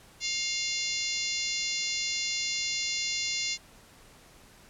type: harmonic tone with a mistuned harmonic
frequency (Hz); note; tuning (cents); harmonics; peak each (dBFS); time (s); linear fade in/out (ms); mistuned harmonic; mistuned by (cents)
697; F5; -4; 3 / 4 / 5 / 6 / 7 / 8 / 9 / 10; -36 / -37 / -38 / -36 / -36 / -38 / -40 / -37; 0.2-3.58; 50; 3; +32
effects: pink hiss -55 dBFS RMS until 4.69 s + low-pass 12000 Hz 12 dB/octave